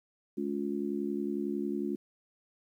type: harmonic tone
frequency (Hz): 71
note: C#2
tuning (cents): +42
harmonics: 3 / 4 / 5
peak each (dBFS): -35 / -35 / -35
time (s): 0.37-1.96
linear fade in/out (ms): 10
effects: 11-bit